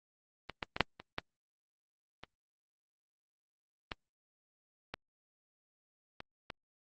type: clicks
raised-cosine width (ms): 0.3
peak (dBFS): -24 / -18 / -20 / -7 / -28 / -17 / -28 / -19 / -22 / -27 / -24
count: 11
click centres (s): 0.497 / 0.628 / 0.765 / 0.807 / 1 / 1.184 / 2.236 / 3.918 / 4.94 / 6.204 / 6.502
effects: Opus 24 kbps